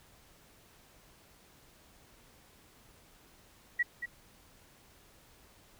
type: tone with echo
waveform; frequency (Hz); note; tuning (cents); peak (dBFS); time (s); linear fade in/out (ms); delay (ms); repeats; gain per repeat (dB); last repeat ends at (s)
sine; 1928; B6; -42; -25; 3.79-3.83; 10; 230; 1; -9; 4.06
effects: pink hiss -61 dBFS RMS until 5.79 s